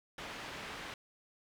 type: low-pass noise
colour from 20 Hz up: white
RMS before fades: -45 dBFS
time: 0.18-0.94 s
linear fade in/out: 2 ms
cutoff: 2600 Hz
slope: 12 dB/octave
effects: none